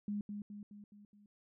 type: tone with echo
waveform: sine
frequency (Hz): 206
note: G#3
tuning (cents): -14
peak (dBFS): -35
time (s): 0.08-0.21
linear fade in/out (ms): 2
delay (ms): 210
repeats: 5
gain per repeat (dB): -5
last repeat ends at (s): 1.26
effects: none